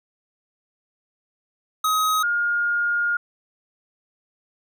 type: tone pair in turn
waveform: square / sine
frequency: 1265 / 1419.9 Hz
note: D#6 / F6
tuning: +28 / +28 cents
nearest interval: major second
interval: 200 cents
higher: second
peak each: -19 dBFS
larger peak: neither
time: 1.84-2.23 / 2.23-3.17 s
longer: second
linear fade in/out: 5 ms
effects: none